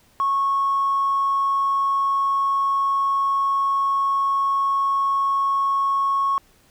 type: tone with tanh clipping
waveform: triangle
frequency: 1100 Hz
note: C#6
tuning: 14 cents flat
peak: -17 dBFS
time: 0.2-6.38 s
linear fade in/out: 0 ms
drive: 1 dB
effects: pink hiss -57 dBFS RMS until 6.7 s